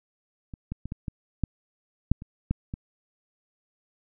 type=clicks; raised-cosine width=5 ms; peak=-26 / -19 / -22 / -20 / -19 / -12 / -7 / -27 / -12 / -20 dBFS; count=10; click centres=0.538 / 0.72 / 0.856 / 0.921 / 1.082 / 1.437 / 2.116 / 2.221 / 2.51 / 2.739 s; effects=none